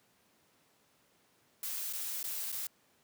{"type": "noise with dropouts", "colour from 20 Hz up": "blue", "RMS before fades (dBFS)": -38, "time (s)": [1.63, 2.67], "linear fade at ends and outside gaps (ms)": 2, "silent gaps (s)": [[1.927, 1.933], [2.23, 2.24], [2.519, 2.525]], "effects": ["pink hiss -69 dBFS RMS until 3.03 s", "high-pass 150 Hz 12 dB/octave"]}